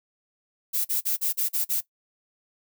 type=noise bursts; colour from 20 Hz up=violet; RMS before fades=-25 dBFS; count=7; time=0.73-1.81 s; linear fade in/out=20 ms; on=120 ms; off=40 ms; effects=noise-tail reverb RT60 0.1 s tail -17 dB re dry